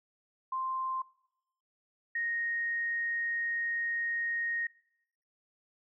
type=tone pair in turn; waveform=sine; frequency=1046.5 / 1864.7 Hz; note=C6 / A#6; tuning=0 / 0 cents; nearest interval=minor seventh; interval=1000 cents; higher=second; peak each=-31 / -30 dBFS; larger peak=second; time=0.52-1.02 / 2.15-4.67 s; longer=second; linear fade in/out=5 ms; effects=noise-tail reverb RT60 0.8 s tail -22 dB re dry